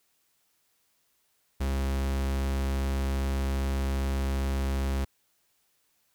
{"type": "tone", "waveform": "45% pulse", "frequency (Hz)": 67.5, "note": "C#2", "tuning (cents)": -45, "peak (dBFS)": -26, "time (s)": [1.6, 5.05], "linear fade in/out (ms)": 10, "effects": ["white hiss -71 dBFS RMS until 6.14 s"]}